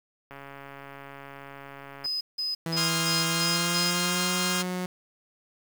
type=click train; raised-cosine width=0.5 ms; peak=-28 dBFS; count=244; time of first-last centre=0.31-2.058 s; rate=139 Hz
type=tone bursts; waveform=sine; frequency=5030 Hz; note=D#8; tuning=18 cents sharp; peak=-27 dBFS; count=6; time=2.04-3.91 s; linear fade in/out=10 ms; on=170 ms; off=170 ms
type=tone with pitch glide; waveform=sawtooth; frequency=164.81 to 181.81 Hz; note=E3 to F#3; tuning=0 to -30 cents; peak=-25 dBFS; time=2.66-4.86 s; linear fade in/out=2 ms; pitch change=+170 cents; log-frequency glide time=3.26-4.32 s
type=chord; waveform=10% pulse; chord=F minor seventh; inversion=second; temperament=equal with one note detuned; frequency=1046.5 / 1244.5 / 1396.9 / 1633.6 Hz; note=C6 / Eb6 / F6 / Ab6; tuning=0 / 0 / 0 / -29 cents; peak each=-23 / -25 / -23 / -24 dBFS; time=2.76-4.63 s; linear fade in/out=20 ms
effects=8-bit